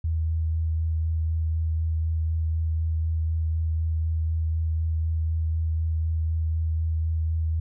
sine tone with vibrato, 80.4 Hz, E2, 43 cents flat, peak -22 dBFS, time 0.04-7.6 s, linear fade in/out 5 ms, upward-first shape sine, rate 4 Hz, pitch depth 13 cents each way, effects none

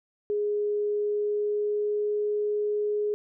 sine tone with pitch glide, 415.3 to 417.7 Hz, G#4 to G#4, 0 to +10 cents, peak -24 dBFS, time 0.3-3.14 s, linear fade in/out 0 ms, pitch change +10 cents, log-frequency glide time 0.85-2.15 s, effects none

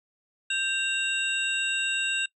sine tone cluster, 1573 / 2766 / 3734 / 7910 Hz, G6 / F7 / A#7 / B8, +6 / -17 / +2 / +2 cents, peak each -31 / -27 / -32 / -34 dBFS, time 0.5-2.26 s, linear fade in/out 5 ms, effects noise-tail reverb RT60 0.1 s tail -23 dB re dry

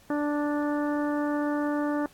harmonic tone, 293.7 Hz, D4, in tune, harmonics 1 / 2 / 3 / 4 / 5 / 6, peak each -26 / -32 / -36 / -38 / -40 / -42 dBFS, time 0.1-2.06 s, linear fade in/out 2 ms, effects pink hiss -57 dBFS RMS until 2.13 s + AAC 64 kbps

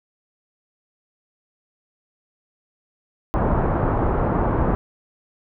pink low-pass noise, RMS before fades -20 dBFS, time 3.34-4.75 s, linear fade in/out 0 ms, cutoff 1200 Hz, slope 24 dB/octave, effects none

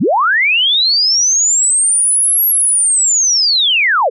sine linear two-way sweep, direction up then down, 116.54 to 11620 to 411.7 Hz, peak -9 dBFS, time 0-4.1 s, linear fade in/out 20 ms, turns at 2.46 s, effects none

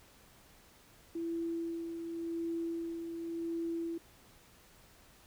sine tone with tremolo, 333.8 Hz, E4, 22 cents sharp, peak -33 dBFS, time 1.15-3.98 s, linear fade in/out 5 ms, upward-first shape sine, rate 0.9 Hz, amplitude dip 45%, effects pink hiss -61 dBFS RMS until 5.26 s

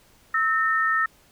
sine tone pair together, 1302.2 / 1821 Hz, E6 / A#6, -22 / -41 cents, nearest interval tritone, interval 581 cents, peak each -22 dBFS, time 0.34-1.06 s, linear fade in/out 5 ms, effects pink hiss -57 dBFS RMS until 1.31 s

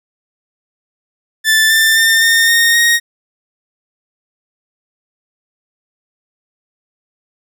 sawtooth tone with pitch steps, 1760 / 1781.5 / 1803.2 / 1825.2 / 1847.5 / 1870 Hz, A6 / A6 / A6 / A#6 / A#6 / A#6, 0 / +21 / +42 / -37 / -16 / +5 cents, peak -5 dBFS, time 1.44-3 s, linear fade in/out 50 ms, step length 260 ms, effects none

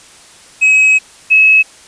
triangle / sine tone pair in turn, 2552 / 2576 Hz, D#7 / E7, +43 / -41 cents, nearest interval unison, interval 16 cents, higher second, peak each -4 dBFS, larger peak neither, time 0.61-0.99 / 1.3-1.63 s, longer first, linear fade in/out 20 ms, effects white hiss -40 dBFS RMS until 1.87 s + resampled to 22050 Hz

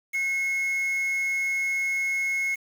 triangle tone with quantisation, 2173 Hz, C#7, 35 cents flat, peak -22 dBFS, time 0.13-2.56 s, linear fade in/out 20 ms, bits 7, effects none

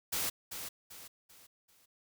white noise with echo, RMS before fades -34 dBFS, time 0.12-0.3 s, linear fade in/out 10 ms, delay 390 ms, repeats 4, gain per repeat -8 dB, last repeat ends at 1.86 s, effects none

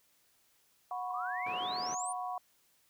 sine chord, F# suspended fourth, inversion none, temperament equal with one note detuned, 731.1 / 987.8 / 1108.7 Hz, F#5 / B5 / C#6, -21 / 0 / 0 cents, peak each -37 / -42 / -42 dBFS, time 0.91-2.38 s, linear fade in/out 2 ms
sine exponential sweep, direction up, 1045 to 9430 Hz, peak -38 dBFS, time 1.1-2.13 s, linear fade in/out 10 ms
pink band-pass noise, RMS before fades -46 dBFS, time 1.46-1.95 s, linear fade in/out 5 ms, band 240 to 1700 Hz, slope 12 dB/octave
effects white hiss -70 dBFS RMS until 2.89 s

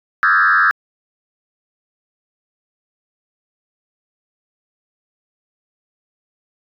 sine tone with frequency modulation, 1476 Hz, F#6, 5 cents flat, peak -9 dBFS, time 0.23-0.71 s, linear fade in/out 0 ms, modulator 90.2 Hz, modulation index 2.8, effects tanh soft clip ceiling -5 dBFS

